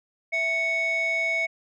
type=tone pair together; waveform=sine; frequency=658.7 / 2217 Hz; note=E5 / C#7; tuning=-1 / 0 cents; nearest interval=octave + major sixth; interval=2101 cents; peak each=-28 / -21 dBFS; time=0.32-1.47 s; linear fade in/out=20 ms; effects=tanh soft clip ceiling -20 dBFS